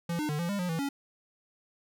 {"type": "tone with pitch steps", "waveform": "square", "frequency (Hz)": [170.3, 302.4, 149.8, 171.5, 201.7, 178.9, 163.6, 279.8], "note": ["F3", "D#4", "D3", "F3", "G3", "F3", "E3", "C#4"], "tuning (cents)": [-43, -49, 35, -31, 50, 42, -13, 16], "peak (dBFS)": -30, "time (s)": [0.09, 0.89], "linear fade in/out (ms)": 5, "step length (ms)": 100, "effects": []}